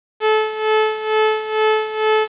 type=tone with tremolo; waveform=sawtooth; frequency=433.4 Hz; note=A4; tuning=26 cents flat; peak=-8 dBFS; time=0.2-2.28 s; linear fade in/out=50 ms; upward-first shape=sine; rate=2.2 Hz; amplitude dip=75%; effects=resampled to 8000 Hz + 7-bit